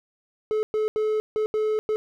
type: tone bursts at uneven times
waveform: triangle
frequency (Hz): 430.7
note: A4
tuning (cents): -37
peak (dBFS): -19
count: 6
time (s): 0.51-0.63 / 0.74-0.88 / 0.96-1.2 / 1.36-1.46 / 1.54-1.79 / 1.89-1.96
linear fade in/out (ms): 0
effects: none